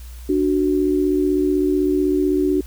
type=tone pair together; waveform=sine; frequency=294.1 / 370 Hz; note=D4 / F#4; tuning=+3 / 0 cents; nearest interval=major third; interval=397 cents; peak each=-18 dBFS; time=0.29-2.61 s; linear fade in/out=5 ms; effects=added 60 Hz sine -33 dBFS peak until 2.66 s + white hiss -47 dBFS RMS until 2.66 s